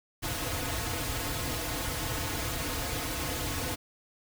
pink noise with comb filter, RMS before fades -33 dBFS, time 0.22-3.76 s, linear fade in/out 20 ms, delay 5.1 ms, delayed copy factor -0.95, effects none

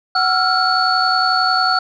sine tone cluster, 746 / 1336 / 1407 / 4433 Hz, F#5 / E6 / F6 / C#8, +14 / +23 / +12 / -1 cents, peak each -18 dBFS, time 0.15-1.79 s, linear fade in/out 5 ms, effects tanh soft clip ceiling -4 dBFS

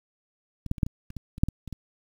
clicks, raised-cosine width 5 ms, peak -23 / -12 / -27 / -8 / -21 / -29 / -23 / -25 / -6 / -18 / -26 / -23 dBFS, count 12, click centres 0.663 / 0.714 / 0.782 / 0.832 / 0.865 / 1.104 / 1.167 / 1.381 / 1.435 / 1.486 / 1.677 / 1.727 s, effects 8-bit

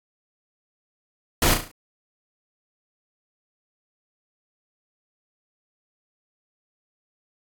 pink noise with echo, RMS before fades -19 dBFS, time 1.42-1.54 s, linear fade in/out 2 ms, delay 35 ms, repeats 5, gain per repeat -6 dB, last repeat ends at 1.715 s, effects AAC 64 kbps

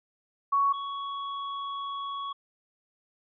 sine / square tone pair in turn, 1116 / 1116 Hz, C#6 / C#6, +11 / +11 cents, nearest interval unison, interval 0 cents, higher neither, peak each -21 / -33 dBFS, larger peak first, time 0.52-0.73 / 0.73-2.33 s, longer second, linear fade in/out 10 ms, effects resampled to 11025 Hz

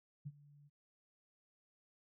sine tone with ADSR envelope, 144.9 Hz, D3, 23 cents flat, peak -40 dBFS, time 0.25-0.7 s, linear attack 18 ms, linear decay 42 ms, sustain -20 dB, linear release 33 ms, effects none

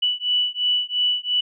sine beating tone pair, 2960 / 2962.9 Hz, F#7 / F#7, 0 / +2 cents, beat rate 2.9 Hz, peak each -22 dBFS, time 0.02-1.41 s, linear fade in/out 10 ms, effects none

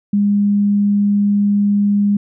sine tone, 203.6 Hz, G#3, 34 cents flat, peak -11 dBFS, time 0.13-2.17 s, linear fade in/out 5 ms, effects none

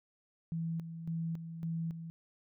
sine tone with tremolo, 164.81 Hz, E3, in tune, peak -33 dBFS, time 0.52-2.1 s, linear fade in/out 0 ms, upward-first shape square, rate 1.8 Hz, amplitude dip 60%, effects none

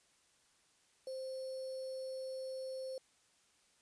sine tone with sample-and-hold, 523.3 Hz, C5, in tune, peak -40 dBFS, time 1.07-2.98 s, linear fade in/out 2 ms, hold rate 4900 Hz, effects white hiss -71 dBFS RMS until 3.81 s + resampled to 22050 Hz

